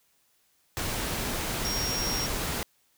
sine tone in noise, 5588 Hz, F8, in tune, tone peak -30 dBFS, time 1.65-2.26 s, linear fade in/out 0 ms, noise pink, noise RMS -31 dBFS, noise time 0.77-2.63 s, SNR -2 dB, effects white hiss -68 dBFS RMS until 2.97 s

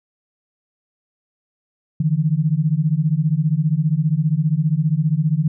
sine beating tone pair, 147.7 / 162.7 Hz, D3 / E3, +10 / -22 cents, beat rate 15 Hz, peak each -18 dBFS, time 2-5.48 s, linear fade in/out 5 ms, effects none

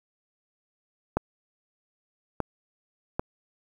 clicks, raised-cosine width 1 ms, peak -9 / -12 / -12 dBFS, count 3, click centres 1.17 / 2.403 / 3.195 s, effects 8-bit

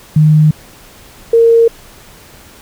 sine tone pair in turn, 153.7 / 460.6 Hz, D#3 / A#4, -21 / -21 cents, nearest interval octave + perfect fifth, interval 1900 cents, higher second, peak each -4 dBFS, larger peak neither, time 0.16-0.51 / 1.33-1.68 s, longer neither, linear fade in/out 5 ms, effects pink hiss -39 dBFS RMS until 2.61 s

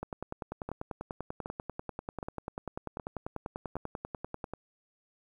two click trains, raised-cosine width 1 ms, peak -22 / -23 dBFS, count 46 / 6, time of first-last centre 0.03-4.442 / 0.69-4.536 s, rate 10.2 / 1.3 Hz, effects 10-bit

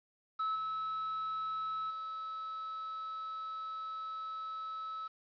triangle tone with level steps, 1300 Hz, E6, 24 cents flat, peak -30 / -33 / -37 dBFS, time 0.39-5.08 s, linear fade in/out 10 ms, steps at 0.55 / 1.9 s, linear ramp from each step 10 ms, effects resampled to 11025 Hz + 10-bit

